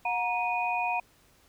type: tone cluster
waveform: sine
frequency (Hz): 723 / 942 / 2476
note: F#5 / A#5 / D#7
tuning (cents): -40 / +18 / -9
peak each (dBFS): -30 / -31 / -31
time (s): 0.05-1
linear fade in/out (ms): 5
effects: pink hiss -62 dBFS RMS until 1.48 s